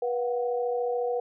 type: tone cluster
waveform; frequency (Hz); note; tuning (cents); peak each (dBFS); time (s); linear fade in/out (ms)
sine; 486 / 717 / 751; B4 / F5 / F#5; -28 / +45 / +26; -26 / -35 / -35; 0.02-1.2; 5
effects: none